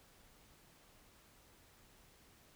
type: silence
effects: pink hiss -65 dBFS RMS until 2.55 s